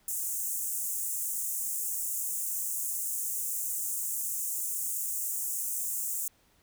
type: high-pass noise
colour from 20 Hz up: pink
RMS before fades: -33 dBFS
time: 0.08-6.28 s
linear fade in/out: 2 ms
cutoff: 6900 Hz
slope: 48 dB/octave
effects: pink hiss -66 dBFS RMS until 6.62 s